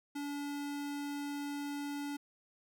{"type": "tone", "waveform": "square", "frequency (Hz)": 287.1, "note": "D4", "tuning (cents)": -39, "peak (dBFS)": -38, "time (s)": [0.15, 2.17], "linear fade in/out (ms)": 10, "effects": []}